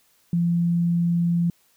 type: tone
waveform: sine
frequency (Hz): 171.3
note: F3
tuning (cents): -33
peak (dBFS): -18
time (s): 0.33-1.5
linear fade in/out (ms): 2
effects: white hiss -62 dBFS RMS until 1.76 s